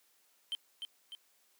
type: tone with echo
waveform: triangle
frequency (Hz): 3117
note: G7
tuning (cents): -11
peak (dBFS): -32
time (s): 0.52-0.55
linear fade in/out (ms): 0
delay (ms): 300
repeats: 2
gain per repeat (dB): -5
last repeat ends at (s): 1.15
effects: white hiss -70 dBFS RMS until 1.59 s + high-pass 300 Hz 12 dB/octave